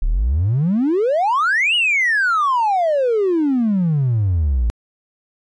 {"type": "exponential two-way sweep", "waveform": "triangle", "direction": "up then down", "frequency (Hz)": [31.64, 2960, 54.1], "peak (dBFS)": -11, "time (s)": [0.02, 4.7], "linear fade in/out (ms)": 0, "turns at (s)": 1.75, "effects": ["tanh soft clip ceiling -10 dBFS", "resampled to 22050 Hz"]}